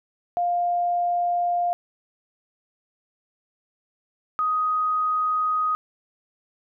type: tone pair in turn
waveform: sine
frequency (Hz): 702 / 1250.8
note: F5 / D#6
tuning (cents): +9 / +9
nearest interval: minor seventh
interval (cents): 1000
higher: second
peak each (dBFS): -20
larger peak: neither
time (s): 0.37-1.73 / 4.39-5.75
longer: neither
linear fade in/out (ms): 0
effects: none